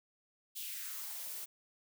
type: noise with high-pass filter sweep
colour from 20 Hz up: blue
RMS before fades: -43 dBFS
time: 0.55-1.46 s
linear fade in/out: 20 ms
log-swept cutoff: 3500 to 300 Hz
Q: 2.4
effects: none